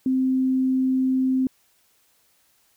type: tone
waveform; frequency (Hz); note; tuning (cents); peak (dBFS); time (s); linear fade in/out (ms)
sine; 260.5; C4; -7; -18; 0.06-1.47; 2
effects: white hiss -63 dBFS RMS until 2.76 s